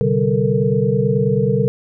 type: tone cluster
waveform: sine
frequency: 126 / 144.2 / 193.2 / 441.1 / 470.5 Hz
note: B2 / D3 / G3 / A4 / A#4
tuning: +35 / -31 / -25 / +4 / +16 cents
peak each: -20 dBFS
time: 0.01-1.68 s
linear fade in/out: 0 ms
effects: none